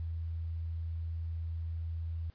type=tone; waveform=sine; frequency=82.41 Hz; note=E2; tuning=in tune; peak=-34 dBFS; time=0-2.3 s; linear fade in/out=0 ms; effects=pink hiss -68 dBFS RMS until 2.34 s + resampled to 11025 Hz